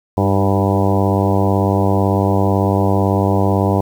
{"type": "harmonic tone with a mistuned harmonic", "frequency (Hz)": 98, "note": "G2", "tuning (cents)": 0, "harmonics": [1, 2, 3, 4, 5, 6, 7, 8, 9, 10], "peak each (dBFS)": [-16, -19, -21, -22, -23, -24, -24, -25, -26, -26], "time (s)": [0.17, 3.81], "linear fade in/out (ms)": 5, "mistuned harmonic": 3, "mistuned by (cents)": 34, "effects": ["7-bit"]}